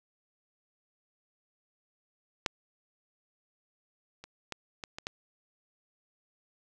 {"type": "clicks", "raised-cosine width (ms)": 0.2, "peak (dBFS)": [-10, -28, -19, -21, -22, -17], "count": 6, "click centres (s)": [2.462, 4.24, 4.523, 4.838, 4.985, 5.069], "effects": []}